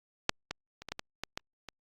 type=clicks; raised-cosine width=0.2 ms; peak=-6 / -17 / -27 / -23 / -17 / -18 / -17 / -17 / -25 dBFS; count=9; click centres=0.294 / 0.51 / 0.82 / 0.887 / 0.92 / 0.994 / 1.236 / 1.375 / 1.687 s; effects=Opus 48 kbps

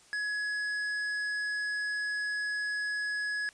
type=tone with tanh clipping; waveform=sine; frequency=1683 Hz; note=G#6; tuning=23 cents sharp; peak=-32 dBFS; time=0.13-3.49 s; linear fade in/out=0 ms; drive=10 dB; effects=white hiss -59 dBFS RMS until 3.53 s + resampled to 22050 Hz

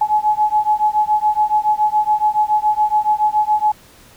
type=beating tone pair; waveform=sine; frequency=846 / 853.1 Hz; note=G#5 / G#5; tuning=+32 / +46 cents; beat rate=7.1 Hz; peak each=-16 dBFS; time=0.01-3.72 s; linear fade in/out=5 ms; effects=pink hiss -46 dBFS RMS until 4.16 s

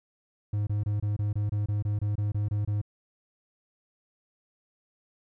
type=tone bursts; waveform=triangle; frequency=103.83 Hz; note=G#2; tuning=in tune; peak=-23 dBFS; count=14; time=0.53-2.815 s; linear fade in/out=5 ms; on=140 ms; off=25 ms; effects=none

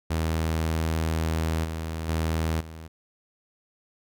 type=tone with level steps; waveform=sawtooth; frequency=80.5 Hz; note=E2; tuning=41 cents flat; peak=-20 / -26 / -20 / -35 dBFS; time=0.1-2.88 s; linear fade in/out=10 ms; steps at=1.64 / 2.08 / 2.6 s; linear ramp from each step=10 ms; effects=none

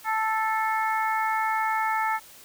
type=harmonic tone with a mistuned harmonic; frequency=440 Hz; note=A4; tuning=in tune; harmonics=2 / 3 / 4 / 5; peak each=-25 / -29 / -31 / -33 dBFS; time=0.04-2.2 s; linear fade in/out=50 ms; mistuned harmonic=5; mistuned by=-17 cents; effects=white hiss -49 dBFS RMS until 2.44 s

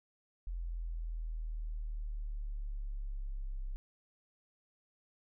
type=exponential sweep; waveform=sine; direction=down; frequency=43 to 32.66 Hz; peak=-36 dBFS; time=0.47-3.76 s; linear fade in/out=0 ms; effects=none

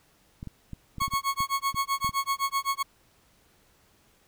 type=clicks; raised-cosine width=5 ms; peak=-25 dBFS; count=11; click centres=0.429 / 0.473 / 0.733 / 0.983 / 1.018 / 1.08 / 1.137 / 1.405 / 1.745 / 2.046 / 2.093 s
type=tone with tremolo; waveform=40% pulse; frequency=1101 Hz; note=C#6; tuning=12 cents flat; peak=-22 dBFS; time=1-2.83 s; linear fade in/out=10 ms; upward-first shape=sine; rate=7.8 Hz; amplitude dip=100%
effects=pink hiss -63 dBFS RMS until 4.27 s

